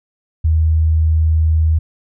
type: tone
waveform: sine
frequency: 79.5 Hz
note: D#2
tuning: 38 cents sharp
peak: -10 dBFS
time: 0.44-1.79 s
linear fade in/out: 10 ms
effects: none